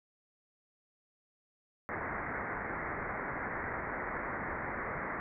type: low-pass noise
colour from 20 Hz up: white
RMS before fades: -38 dBFS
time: 1.89-5.2 s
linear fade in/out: 0 ms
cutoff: 2100 Hz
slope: 96 dB/octave
effects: none